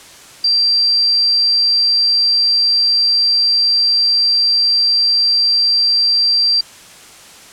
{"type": "tone", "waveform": "sine", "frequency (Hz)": 4711, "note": "D8", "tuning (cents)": 5, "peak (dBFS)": -10, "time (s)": [0.44, 6.61], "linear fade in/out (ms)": 5, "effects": ["white hiss -39 dBFS RMS until 7.52 s", "low-pass 9000 Hz 12 dB/octave"]}